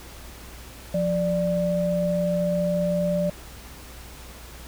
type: tone pair together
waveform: sine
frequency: 175.3 / 589.6 Hz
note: F3 / D5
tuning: +7 / +7 cents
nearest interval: octave + major sixth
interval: 2100 cents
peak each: -24 / -23 dBFS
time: 0.94-3.3 s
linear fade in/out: 5 ms
effects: added 60 Hz sine -43 dBFS peak until 4.67 s + pink hiss -44 dBFS RMS until 4.67 s